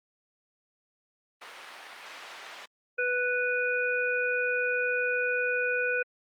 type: band-pass noise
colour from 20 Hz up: white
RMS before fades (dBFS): -45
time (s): 1.41-2.66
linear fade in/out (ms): 10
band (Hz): 630 to 2500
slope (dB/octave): 12
type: harmonic tone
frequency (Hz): 493.9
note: B4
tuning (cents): 0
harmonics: 1 / 3 / 5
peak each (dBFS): -30 / -28 / -32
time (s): 2.98-6.03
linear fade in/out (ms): 10
effects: Opus 32 kbps